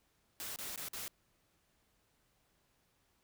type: noise with dropouts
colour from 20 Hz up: white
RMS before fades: -43 dBFS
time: 0.4-1.08 s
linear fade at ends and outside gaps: 0 ms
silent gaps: 0.56-0.587 / 0.759-0.776 / 0.885-0.933 s
effects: pink hiss -75 dBFS RMS until 3.23 s